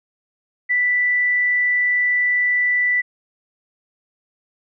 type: tone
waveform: sine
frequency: 1975.5 Hz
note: B6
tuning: in tune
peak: -15 dBFS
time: 0.69-3.02 s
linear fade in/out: 20 ms
effects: none